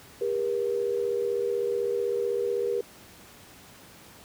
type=tone pair together; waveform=sine; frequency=401.1 / 477 Hz; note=G4 / A#4; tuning=+40 / +40 cents; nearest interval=minor third; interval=300 cents; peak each=-28 / -27 dBFS; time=0.21-2.81 s; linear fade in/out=5 ms; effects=pink hiss -50 dBFS RMS until 4.24 s + high-pass 80 Hz 12 dB/octave